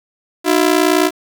sawtooth ring-modulated tone, 335.7 Hz, E4, 32 cents sharp, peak -4 dBFS, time 0.44-1.11 s, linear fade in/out 50 ms, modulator 29.8 Hz, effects 7-bit

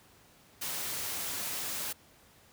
white noise, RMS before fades -36 dBFS, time 0.61-1.93 s, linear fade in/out 10 ms, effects pink hiss -60 dBFS RMS until 2.52 s + high-pass 60 Hz 12 dB/octave

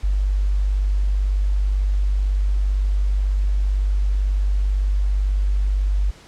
sine tone, 49 Hz, G1, in tune, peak -16 dBFS, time 0.03-6.11 s, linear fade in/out 10 ms, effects pink hiss -46 dBFS RMS until 6.27 s + low-pass 7000 Hz 12 dB/octave

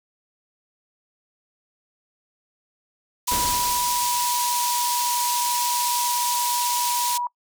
pink band-pass noise, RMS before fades -26 dBFS, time 3.27-7.18 s, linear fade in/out 10 ms, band 4500 to 15000 Hz, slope 12 dB/octave
sine tone with pitch glide, 978 to 970.1 Hz, B5 to B5, -17 to -31 cents, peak -23 dBFS, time 3.28-7.27 s, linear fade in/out 2 ms, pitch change -14 cents, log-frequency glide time 3.66-4.73 s
pink noise with exponential decay, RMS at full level -28 dBFS, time 3.31-4.74 s, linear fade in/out 5 ms, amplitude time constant 310 ms
effects noise-tail reverb RT60 0.1 s tail -25 dB re dry

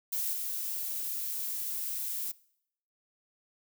violet noise with level steps, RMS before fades -32 / -35 dBFS, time 0.12-2.32 s, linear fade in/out 10 ms, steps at 0.33 s, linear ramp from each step 2 ms, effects noise-tail reverb RT60 0.7 s tail -22 dB re dry

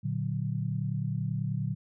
sine chord, Bb augmented, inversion none, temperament equal, 116.54 / 146.83 / 185 Hz, Bb2 / D3 / F#3, 0 / 0 / 0 cents, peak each -32 / -32 / -35 dBFS, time 0.03-1.75 s, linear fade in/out 20 ms, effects none

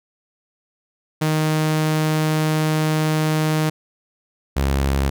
sawtooth tone pair in turn, 155.56 / 68.5 Hz, D#3 / C#2, 0 / -20 cents, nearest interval octave + major second, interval 1420 cents, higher first, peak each -13 dBFS, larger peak neither, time 1.21-3.7 / 4.56-5.1 s, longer first, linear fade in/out 10 ms, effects none

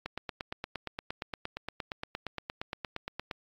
click train, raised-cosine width 0.3 ms, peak -19 dBFS, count 29, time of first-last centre 0.06-3.312 s, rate 8.61 Hz, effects AAC 64 kbps

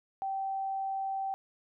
sine tone, 776 Hz, G5, 18 cents flat, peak -31 dBFS, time 0.22-1.34 s, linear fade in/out 0 ms, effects none

